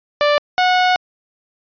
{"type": "tone pair in turn", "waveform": "sawtooth", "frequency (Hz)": [587.3, 731.5], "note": ["D5", "F#5"], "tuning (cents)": [0, -20], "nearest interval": "major third", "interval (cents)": 380, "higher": "second", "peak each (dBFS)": -8, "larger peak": "neither", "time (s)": [[0.21, 0.38], [0.58, 0.96]], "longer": "second", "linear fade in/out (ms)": 0, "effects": ["resampled to 11025 Hz"]}